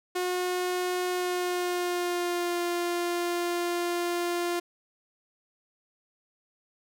sawtooth tone with pitch glide, 361.7 to 348.4 Hz, F#4 to F4, -39 to -4 cents, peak -23 dBFS, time 0.15-4.6 s, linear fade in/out 10 ms, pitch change -65 cents, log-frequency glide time 1.1-2.61 s, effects none

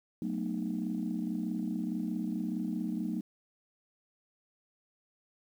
sine chord, B dominant seventh, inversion second, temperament just, 185.21 / 222.2 / 246.9 / 308.7 Hz, F#3 / A3 / B3 / D#4, +2 / +17 / 0 / -14 cents, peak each -36 / -35 / -38 / -37 dBFS, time 0.22-3.21 s, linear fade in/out 2 ms, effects tanh soft clip ceiling -23 dBFS + 10-bit

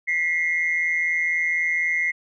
sine tone pair together, 1964 / 2128 Hz, B6 / C7, -10 / +29 cents, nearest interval minor second, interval 139 cents, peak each -23 / -21 dBFS, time 0.07-2.12 s, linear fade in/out 20 ms, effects tanh soft clip ceiling -13 dBFS

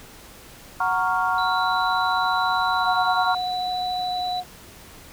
sine chord, Gb major seventh, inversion none, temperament equal, 740 / 932.3 / 1108.7 / 1396.9 Hz, Gb5 / Bb5 / Db6 / F6, 0 / 0 / 0 / 0 cents, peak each -25 dBFS, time 0.8-3.35 s, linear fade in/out 5 ms
sine tone, 3958 Hz, B7, 3 cents sharp, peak -30 dBFS, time 1.38-4.4 s, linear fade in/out 2 ms
sine tone with pitch glide, 730 to 725.8 Hz, F#5 to F#5, -24 to -34 cents, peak -24 dBFS, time 2.8-4.44 s, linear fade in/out 50 ms, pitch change -10 cents, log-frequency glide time 3.97-4.16 s
effects pink hiss -45 dBFS RMS until 5.12 s

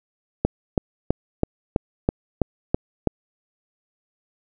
click train, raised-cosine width 2 ms, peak -4 dBFS, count 9, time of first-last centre 0.45-3.073 s, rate 3.05 Hz, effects none

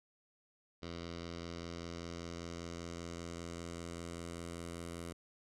10% pulse tone with low-pass filter sweep, 85.1 Hz, F2, 44 cents flat, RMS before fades -45 dBFS, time 0.82-5.13 s, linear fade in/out 10 ms, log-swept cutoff 4600 to 9900 Hz, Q 2.1, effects none

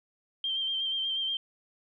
sine tone with vibrato, 3156 Hz, G7, 11 cents sharp, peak -28 dBFS, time 0.44-1.37 s, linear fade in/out 2 ms, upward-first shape sine, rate 8.3 Hz, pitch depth 28 cents each way, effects none

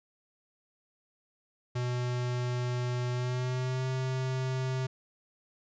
square tone with pitch glide, 123.47 to 130.21 Hz, B2 to C3, 0 to -8 cents, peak -30 dBFS, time 1.75-4.87 s, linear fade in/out 10 ms, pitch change +92 cents, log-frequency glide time 3.12-3.87 s, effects resampled to 16000 Hz

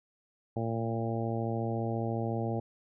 harmonic tone with a mistuned harmonic, 114.2 Hz, A#2, 35 cents flat, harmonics 1 / 2 / 3 / 4 / 5 / 6 / 7, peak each -33 / -36 / -38 / -39 / -40 / -41 / -41 dBFS, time 0.56-2.6 s, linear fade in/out 5 ms, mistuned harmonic 1, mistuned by +19 cents, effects none

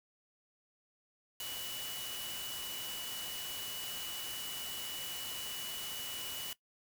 sine tone in noise, 2948 Hz, F#7, 7 cents flat, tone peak -43 dBFS, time 1.4-6.53 s, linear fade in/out 2 ms, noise white, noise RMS -43 dBFS, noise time 1.4-6.53 s, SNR -3 dB, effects noise-tail reverb RT60 0.1 s tail -18 dB re dry

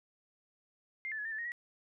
sine tone with pitch steps, 2108 / 1755 / 1694 / 1803 / 1745 / 1867 / 1921 Hz, C7 / A6 / G#6 / A6 / A6 / A#6 / B6, +12 / -5 / +34 / +42 / -15 / +2 / -48 cents, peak -36 dBFS, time 1.05-1.519 s, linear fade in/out 0 ms, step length 67 ms, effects none

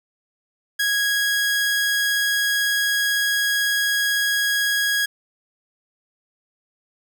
sawtooth tone, 1653 Hz, G#6, 9 cents flat, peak -15 dBFS, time 0.79-5.06 s, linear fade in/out 10 ms, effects none

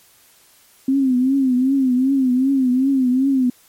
sine tone with vibrato, 261.6 Hz, C4, in tune, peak -13 dBFS, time 0.88-3.5 s, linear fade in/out 5 ms, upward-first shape triangle, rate 2.6 Hz, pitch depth 110 cents each way, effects white hiss -52 dBFS RMS until 3.68 s + MP3 64 kbps

